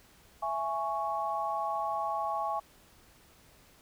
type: chord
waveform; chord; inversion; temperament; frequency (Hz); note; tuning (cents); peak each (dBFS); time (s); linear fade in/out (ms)
sine; C# minor; first; just; 665.2 / 831.5 / 1108.7; E5 / G#5 / C#6; +16 / +2 / 0; -36 / -33 / -34; 0.42-2.6; 10
effects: pink hiss -60 dBFS RMS until 3.81 s